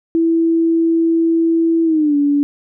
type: tone with pitch glide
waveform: sine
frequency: 330 to 287.3 Hz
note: E4 to D4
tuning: +2 to -38 cents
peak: -11 dBFS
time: 0.15-2.43 s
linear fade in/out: 0 ms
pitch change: -240 cents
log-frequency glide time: 1.84-2.16 s
effects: none